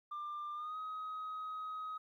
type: tone with pitch glide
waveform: sine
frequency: 1192 to 1262.9 Hz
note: D6 to D#6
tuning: +25 to +25 cents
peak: -38 dBFS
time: 0.11-1.98 s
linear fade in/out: 10 ms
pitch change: +100 cents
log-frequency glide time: 0.54-0.77 s
effects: tanh soft clip ceiling -38 dBFS + 13-bit